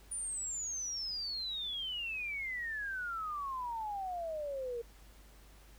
sine exponential sweep, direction down, 9560 to 460.7 Hz, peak -36 dBFS, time 0.11-4.82 s, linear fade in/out 10 ms, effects added 50 Hz sine -56 dBFS peak until 5.78 s + pink hiss -62 dBFS RMS until 5.78 s

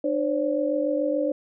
sine tone cluster, 300.5 / 524 / 571 Hz, D4 / C5 / D5, +40 / +2 / -49 cents, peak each -26 dBFS, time 0.04-1.32 s, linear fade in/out 5 ms, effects none

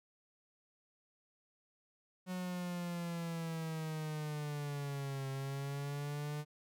45% pulse linear two-way sweep, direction down then up, 183.9 to 134.7 to 149.9 Hz, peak -38 dBFS, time 2.26-6.45 s, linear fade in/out 50 ms, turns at 5.29 s, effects none

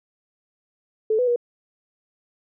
sine tone with pitch steps, 436.4 / 497.4 / 480.6 Hz, A4 / B4 / B4, -14 / +12 / -47 cents, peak -17 dBFS, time 1.1-1.361 s, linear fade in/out 5 ms, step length 87 ms, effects none

